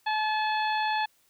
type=harmonic tone; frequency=861 Hz; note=A5; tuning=38 cents flat; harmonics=1 / 2 / 3 / 4 / 5; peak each=-26 / -32 / -36 / -38 / -40 dBFS; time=0.06-1.06 s; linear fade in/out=10 ms; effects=white hiss -66 dBFS RMS until 1.29 s